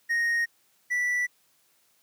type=tone pair in turn; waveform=triangle; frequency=1864.7 / 1964.2 Hz; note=A#6 / B6; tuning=0 / -10 cents; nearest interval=minor second; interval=90 cents; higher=second; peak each=-21 / -22 dBFS; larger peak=first; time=0.09-0.46 / 0.9-1.27 s; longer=neither; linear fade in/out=20 ms; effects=white hiss -66 dBFS RMS until 2.02 s + high-pass 100 Hz 12 dB/octave